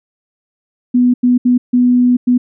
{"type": "tone bursts at uneven times", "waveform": "sine", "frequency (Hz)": 246.9, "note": "B3", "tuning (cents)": 0, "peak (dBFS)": -7, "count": 5, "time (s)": [[0.94, 1.14], [1.23, 1.38], [1.45, 1.58], [1.73, 2.17], [2.27, 2.38]], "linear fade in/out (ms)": 10, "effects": []}